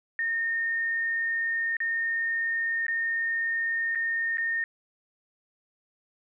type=tone with dropouts; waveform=sine; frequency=1832 Hz; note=A#6; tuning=31 cents flat; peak=-25 dBFS; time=0.19-4.64 s; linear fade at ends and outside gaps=1 ms; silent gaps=1.768-1.803 / 2.867-2.882 / 3.95-3.956 / 4.372-4.382 s; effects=none